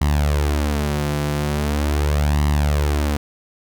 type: tone with flanger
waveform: sawtooth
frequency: 73.4 Hz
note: D2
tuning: in tune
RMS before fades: -19 dBFS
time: 0.01-3.17 s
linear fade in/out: 5 ms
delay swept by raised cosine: 1 to 6 ms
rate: 0.41 Hz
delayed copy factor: +0.65
effects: none